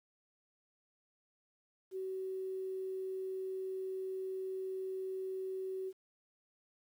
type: tone with quantisation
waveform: sine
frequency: 378.5 Hz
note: F#4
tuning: 39 cents sharp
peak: -37 dBFS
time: 1.91-5.93 s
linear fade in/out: 50 ms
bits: 11
effects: none